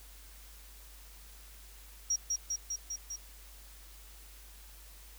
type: tone with echo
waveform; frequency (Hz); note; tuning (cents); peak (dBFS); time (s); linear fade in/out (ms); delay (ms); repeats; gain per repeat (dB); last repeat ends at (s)
sine; 5670; F8; +25; -27; 2.1-2.16; 5; 200; 5; -2; 3.16
effects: added 50 Hz sine -52 dBFS peak until 5.18 s + white hiss -56 dBFS RMS until 5.18 s